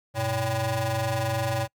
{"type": "ring-modulated tone", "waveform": "25% pulse", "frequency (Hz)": 222.4, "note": "A3", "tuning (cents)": 19, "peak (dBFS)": -18, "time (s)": [0.14, 1.68], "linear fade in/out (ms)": 50, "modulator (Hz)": 345, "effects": ["noise-tail reverb RT60 0.1 s tail -26 dB re dry", "Opus 48 kbps"]}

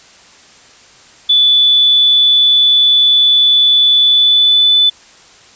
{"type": "tone with pitch glide", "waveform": "sine", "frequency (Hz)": [3470, 3496], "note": ["A7", "A7"], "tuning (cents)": [-25, -12], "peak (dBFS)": -6, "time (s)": [1.29, 4.9], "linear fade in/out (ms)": 10, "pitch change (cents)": 13, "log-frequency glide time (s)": [4.02, 4.78], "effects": ["white hiss -42 dBFS RMS until 5.55 s", "resampled to 16000 Hz"]}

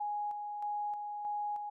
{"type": "tone with tremolo", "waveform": "sine", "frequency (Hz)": 830, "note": "G#5", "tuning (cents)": -1, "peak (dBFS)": -33, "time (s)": [0, 1.7], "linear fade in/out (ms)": 10, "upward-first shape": "square", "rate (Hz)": 1.6, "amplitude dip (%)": 40, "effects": []}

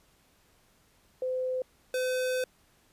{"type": "tone pair in turn", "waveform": ["sine", "square"], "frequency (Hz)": [512, 509.3], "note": ["C5", "C5"], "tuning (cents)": [-38, -47], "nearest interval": "unison", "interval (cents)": 9, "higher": "first", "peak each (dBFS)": -28, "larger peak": "neither", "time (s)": [[1.22, 1.62], [1.94, 2.44]], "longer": "second", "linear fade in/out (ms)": 2, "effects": ["pink hiss -65 dBFS RMS until 2.92 s", "resampled to 32000 Hz"]}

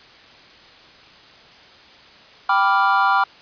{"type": "chord", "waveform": "triangle", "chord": "G dominant seventh", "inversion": "none", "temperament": "equal", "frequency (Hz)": [784, 987.8, 1174.7, 1396.9], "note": ["G5", "B5", "D6", "F6"], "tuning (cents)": [0, 0, 0, 0], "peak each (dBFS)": -18, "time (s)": [2.49, 3.24], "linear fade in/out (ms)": 5, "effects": ["white hiss -46 dBFS RMS until 3.41 s", "resampled to 11025 Hz"]}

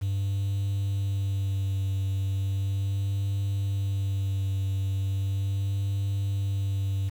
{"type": "tone with vibrato", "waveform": "triangle", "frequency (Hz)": 98, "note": "G2", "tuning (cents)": 0, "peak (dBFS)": -22, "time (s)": [0.01, 7.1], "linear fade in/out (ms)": 20, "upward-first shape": "sine", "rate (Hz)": 0.37, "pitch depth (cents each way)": 20, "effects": ["tanh soft clip ceiling -19 dBFS", "8-bit"]}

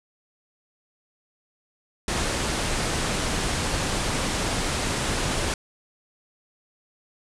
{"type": "low-pass noise", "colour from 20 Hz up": "pink", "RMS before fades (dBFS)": -26, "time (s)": [2.08, 5.54], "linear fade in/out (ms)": 2, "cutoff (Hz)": 10000, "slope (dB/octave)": 48, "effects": []}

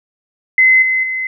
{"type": "tone with level steps", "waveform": "sine", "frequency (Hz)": 2048, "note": "C7", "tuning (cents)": -38, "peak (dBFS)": [-6, -12, -17], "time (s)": [0.58, 1.27], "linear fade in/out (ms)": 2, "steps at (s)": [0.82, 1.03], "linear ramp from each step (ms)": 5, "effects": []}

